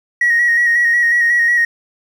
triangle tone with vibrato, 1895 Hz, A#6, 28 cents sharp, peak -7 dBFS, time 0.21-1.65 s, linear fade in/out 5 ms, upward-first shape square, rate 5.5 Hz, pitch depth 26 cents each way, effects tanh soft clip ceiling -7 dBFS

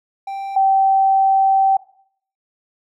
triangle / sine tone pair in turn, 784 / 775 Hz, G5 / G5, 0 / -20 cents, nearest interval unison, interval 20 cents, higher first, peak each -22 / -11 dBFS, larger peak second, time 0.27-0.56 / 0.56-1.77 s, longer second, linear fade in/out 5 ms, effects noise-tail reverb RT60 0.6 s tail -19 dB re dry

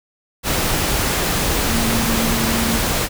sine tone in noise, 228.1 Hz, A#3, 37 cents flat, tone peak -21 dBFS, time 1.69-2.8 s, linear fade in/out 50 ms, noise pink, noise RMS -19 dBFS, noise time 0.43-3.09 s, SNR -5 dB, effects none

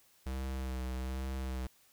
square tone with vibrato, 64.9 Hz, C2, 13 cents flat, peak -36 dBFS, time 0.26-1.67 s, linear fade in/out 5 ms, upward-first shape sine, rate 1.2 Hz, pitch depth 28 cents each way, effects white hiss -66 dBFS RMS until 1.92 s

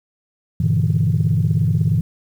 sine chord, E half-diminished seventh, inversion first, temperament just, 98.89 / 118.67 / 148.33 / 164.81 Hz, G2 / Bb2 / D3 / E3, +16 / +31 / +18 / 0 cents, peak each -19 dBFS, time 0.6-2.01 s, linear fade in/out 5 ms, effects tanh soft clip ceiling -7 dBFS + 8-bit

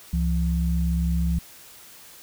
sine tone pair together, 67.6 / 169.92 Hz, C#2 / F3, -43 / -47 cents, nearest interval octave + major third, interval 1596 cents, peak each -22 / -24 dBFS, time 0.13-1.39 s, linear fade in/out 5 ms, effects white hiss -47 dBFS RMS until 2.22 s

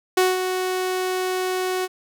sawtooth tone with ADSR envelope, 370 Hz, F#4, in tune, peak -10 dBFS, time 0.17-1.88 s, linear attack 6 ms, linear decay 190 ms, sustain -8 dB, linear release 38 ms, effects none

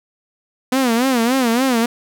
sawtooth tone with vibrato, 246.8 Hz, B3, 1 cent flat, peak -10 dBFS, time 0.72-1.86 s, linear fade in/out 5 ms, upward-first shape sine, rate 3.5 Hz, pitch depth 150 cents each way, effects none

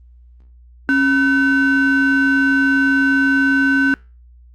triangle ring-modulated tone, 622.3 Hz, D#5, in tune, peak -7 dBFS, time 0.89-3.94 s, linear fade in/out 0 ms, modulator 896 Hz, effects added 60 Hz sine -42 dBFS peak until 4.54 s + Opus 32 kbps

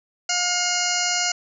harmonic tone, 713 Hz, F5, 36 cents sharp, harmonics 1 / 2 / 3 / 4 / 6 / 7 / 8 / 9 / 10, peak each -29 / -29 / -29 / -29 / -29 / -29 / -29 / -29 / -29 dBFS, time 0.29-1.32 s, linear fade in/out 5 ms, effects none

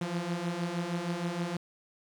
sawtooth beating tone pair, 168.7 / 175.1 Hz, E3 / F3, +40 / +5 cents, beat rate 6.4 Hz, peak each -32 / -29 dBFS, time 0.01-1.57 s, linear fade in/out 5 ms, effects low-pass 7000 Hz 12 dB/octave + 10-bit

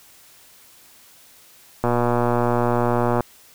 click train, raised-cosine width 1 ms, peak -6 dBFS, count 165, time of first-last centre 1.84-3.207 s, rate 120 Hz, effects white hiss -50 dBFS RMS until 3.54 s

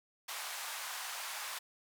pink band-pass noise, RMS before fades -42 dBFS, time 0.28-1.59 s, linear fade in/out 10 ms, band 800 to 15000 Hz, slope 24 dB/octave, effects none

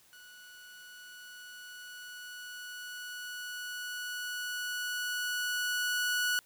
sawtooth tone with level ramp, 1471 Hz, F#6, 11 cents flat, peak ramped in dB -48 to -24 dBFS, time 0.13-6.39 s, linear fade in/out 0 ms, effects white hiss -63 dBFS RMS until 6.45 s

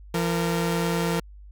sawtooth tone pair together, 170.24 / 461.1 Hz, F3 / A#4, -44 / -19 cents, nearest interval octave + perfect fourth, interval 1725 cents, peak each -20 / -24 dBFS, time 0.14-1.2 s, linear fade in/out 5 ms, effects added 50 Hz sine -42 dBFS peak until 1.51 s

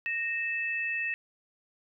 sine tone pair together, 1856.9 / 2624 Hz, A#6 / E7, -7 / -9 cents, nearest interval tritone, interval 598 cents, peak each -32 / -31 dBFS, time 0.06-1.14 s, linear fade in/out 0 ms, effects none

